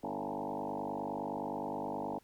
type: tone with frequency modulation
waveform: sine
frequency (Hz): 563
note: C#5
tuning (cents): +27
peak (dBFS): -35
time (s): 0.03-2.19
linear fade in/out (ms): 10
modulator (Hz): 49.6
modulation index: 7.3
effects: pink hiss -67 dBFS RMS until 2.23 s